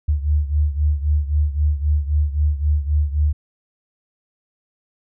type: beating tone pair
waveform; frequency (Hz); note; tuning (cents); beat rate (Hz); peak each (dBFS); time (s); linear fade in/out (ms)
sine; 73.42 / 77.22; D2 / D#2; 0 / -13; 3.8; -17 / -21; 0.08-3.33; 10
effects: none